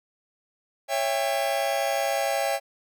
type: chord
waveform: 45% pulse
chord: C# diminished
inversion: none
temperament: just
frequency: 554.4 / 665.2 / 798.3 Hz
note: C#5 / E5 / G5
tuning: 0 / +16 / +31 cents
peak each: -28 dBFS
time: 0.88-2.6 s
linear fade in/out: 50 ms
effects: none